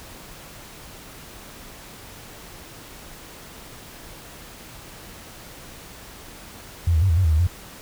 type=tone with pitch steps; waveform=sine; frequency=85.2 / 78.9 / 96 / 81.4 / 93.8 / 79.8 / 77.3 / 88.1 Hz; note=F2 / D#2 / G2 / E2 / F#2 / D#2 / D#2 / F2; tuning=-42 / +25 / -36 / -21 / +24 / +44 / -11 / +16 cents; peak=-15 dBFS; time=6.87-7.47 s; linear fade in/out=5 ms; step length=75 ms; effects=pink hiss -42 dBFS RMS until 7.81 s